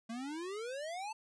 square exponential sweep, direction up, 221.3 to 901 Hz, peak -40 dBFS, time 0.09-1.13 s, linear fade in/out 10 ms, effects resampled to 22050 Hz

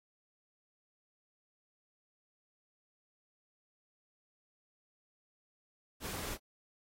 pink noise, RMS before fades -41 dBFS, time 6-6.38 s, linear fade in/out 50 ms, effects AAC 48 kbps

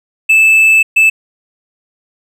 triangle tone bursts at uneven times, 2628 Hz, E7, 6 cents flat, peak -3 dBFS, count 2, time 0.29-0.83 / 0.96-1.1 s, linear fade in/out 10 ms, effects none

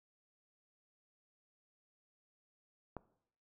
click, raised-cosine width 1 ms, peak -28 dBFS, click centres 2.967 s, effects noise-tail reverb RT60 0.7 s tail -19 dB re dry

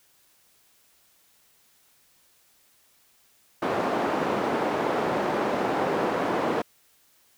white band-pass noise, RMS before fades -26 dBFS, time 3.62-6.62 s, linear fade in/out 5 ms, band 230 to 750 Hz, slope 12 dB/octave, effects white hiss -62 dBFS RMS until 7.37 s

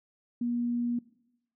sine tone, 239.5 Hz, A#3, 47 cents sharp, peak -27 dBFS, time 0.41-0.99 s, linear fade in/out 5 ms, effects noise-tail reverb RT60 0.9 s tail -20 dB re dry

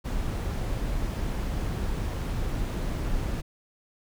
brown noise, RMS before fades -29 dBFS, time 0.04-3.42 s, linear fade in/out 20 ms, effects none

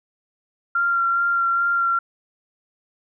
sine tone with vibrato, 1380 Hz, F6, 21 cents flat, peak -17 dBFS, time 0.75-1.99 s, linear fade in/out 5 ms, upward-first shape sine, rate 2.4 Hz, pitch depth 14 cents each way, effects none

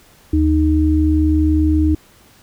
sine tone pair together, 77.35 / 309.4 Hz, D#2 / D#4, -10 / -10 cents, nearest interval 2 octaves, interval 2400 cents, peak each -14 dBFS, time 0.33-1.95 s, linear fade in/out 5 ms, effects pink hiss -49 dBFS RMS until 2.42 s

